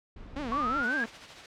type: noise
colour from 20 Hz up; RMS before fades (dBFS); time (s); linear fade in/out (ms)
brown; -44; 0.16-0.83; 5
type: tone with vibrato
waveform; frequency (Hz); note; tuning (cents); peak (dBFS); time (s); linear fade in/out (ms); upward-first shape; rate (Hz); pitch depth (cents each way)
sawtooth; 260; C4; -11; -29; 0.36-1.06; 5; triangle; 5.5; 300
type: linear sweep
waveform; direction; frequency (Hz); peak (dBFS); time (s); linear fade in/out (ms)
sine; up; 1102 to 1661.2; -27; 0.52-1.04; 0
type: noise with tremolo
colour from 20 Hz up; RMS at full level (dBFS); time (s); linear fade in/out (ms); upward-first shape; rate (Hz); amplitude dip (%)
white; -42; 0.83-1.46; 2; sine; 13; 45
effects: low-pass 4000 Hz 12 dB/octave